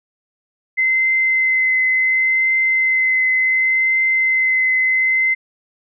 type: tone with vibrato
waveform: sine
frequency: 2058 Hz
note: C7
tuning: 29 cents flat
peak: -13 dBFS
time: 0.77-5.35 s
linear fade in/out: 20 ms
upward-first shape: triangle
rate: 0.69 Hz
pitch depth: 14 cents each way
effects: none